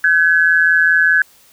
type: tone pair together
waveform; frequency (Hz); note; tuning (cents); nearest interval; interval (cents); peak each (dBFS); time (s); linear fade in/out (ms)
sine; 1523 / 1687.9; F#6 / G#6; +50 / +28; major second; 178; -12; 0.04-1.22; 2
effects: white hiss -49 dBFS RMS until 1.52 s